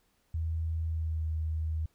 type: tone with pitch glide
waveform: sine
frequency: 81 to 79.2 Hz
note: E2 to D#2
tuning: -30 to +31 cents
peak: -29 dBFS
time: 0.34-1.86 s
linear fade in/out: 5 ms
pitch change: -39 cents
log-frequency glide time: 0.86-1.25 s
effects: pink hiss -72 dBFS RMS until 1.94 s